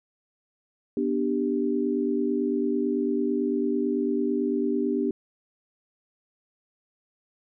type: chord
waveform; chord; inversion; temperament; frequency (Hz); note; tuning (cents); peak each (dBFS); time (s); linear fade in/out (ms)
sine; G major; first; just; 245 / 294 / 392; B3 / D4 / G4; -14 / +2 / 0; -27; 0.97-5.11; 2
effects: none